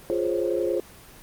sine chord, Db major seventh, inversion first, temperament equal, 349.2 / 415.3 / 523.3 / 554.4 Hz, F4 / Ab4 / C5 / Db5, 0 / 0 / 0 / 0 cents, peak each -26 / -28 / -27 / -32 dBFS, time 0.1-0.8 s, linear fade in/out 0 ms, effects pink hiss -47 dBFS RMS until 1.22 s + Opus 24 kbps

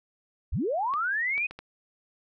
sine linear sweep, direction up, 30.87 to 2538 Hz, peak -25 dBFS, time 0.52-1.47 s, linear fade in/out 10 ms
clicks, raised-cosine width 0.3 ms, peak -25 dBFS, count 4, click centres 0.938 / 1.379 / 1.51 / 1.59 s
effects none

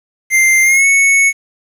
square tone with pitch glide, 2093 to 2210 Hz, C7 to C#7, 0 to -6 cents, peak -8 dBFS, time 0.3-1.33 s, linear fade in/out 50 ms, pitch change +94 cents, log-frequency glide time 0.63-0.86 s, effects resampled to 32000 Hz + 7-bit

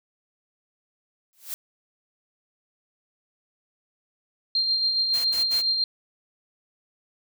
blue noise with exponential growth, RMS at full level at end -29 dBFS, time 1.33-1.54 s, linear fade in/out 0 ms, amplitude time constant 45 ms
sine tone with tremolo, 4186 Hz, C8, in tune, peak -19 dBFS, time 4.55-5.84 s, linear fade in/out 2 ms, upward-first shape sine, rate 7.2 Hz, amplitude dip 40%
white noise bursts, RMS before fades -35 dBFS, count 3, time 5.13-5.622 s, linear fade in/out 20 ms, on 120 ms, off 66 ms
effects none

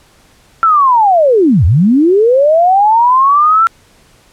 sine linear two-way sweep, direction down then up, 1359 to 73.42 to 1359 Hz, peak -5 dBFS, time 0.63-3.67 s, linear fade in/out 0 ms, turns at 1.65 s, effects pink hiss -47 dBFS RMS until 4.32 s + low-pass 11000 Hz 12 dB/octave

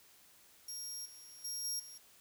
25% pulse tone with level steps, 5600 Hz, F8, 4 cents sharp, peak -37 / -48 / -34 / -31 / -45 dBFS, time 0.68-1.98 s, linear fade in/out 5 ms, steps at 1.05 / 1.44 / 1.64 / 1.79 s, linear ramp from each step 10 ms, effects white hiss -63 dBFS RMS until 2.2 s

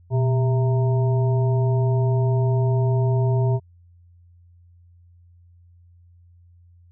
harmonic tone with a mistuned harmonic, 132 Hz, C3, 16 cents sharp, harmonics 1 / 3 / 5 / 7, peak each -17 / -27 / -31 / -34 dBFS, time 0.1-3.6 s, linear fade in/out 50 ms, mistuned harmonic 1, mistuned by -130 cents, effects added 87 Hz sine -49 dBFS peak until 6.91 s

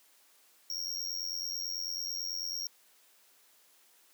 square tone with amplitude modulation, 5580 Hz, F8, 2 cents flat, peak -31 dBFS, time 0.7-2.67 s, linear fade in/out 2 ms, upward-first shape sine, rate 89.1 Hz, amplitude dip 85%, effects white hiss -64 dBFS RMS until 4.13 s + high-pass 300 Hz 12 dB/octave

